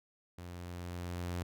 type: tone with level ramp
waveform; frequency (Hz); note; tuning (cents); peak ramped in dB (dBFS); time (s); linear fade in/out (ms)
sawtooth; 88; F2; +14; -41 to -31; 0.38-1.43; 5
effects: none